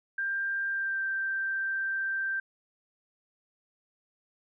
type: tone with pitch glide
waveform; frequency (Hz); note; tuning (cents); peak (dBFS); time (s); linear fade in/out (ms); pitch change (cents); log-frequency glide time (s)
sine; 1589 to 1568.9; G6 to G6; +23 to +1; -28; 0.18-2.4; 5; -22; 0.7-1.02
effects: none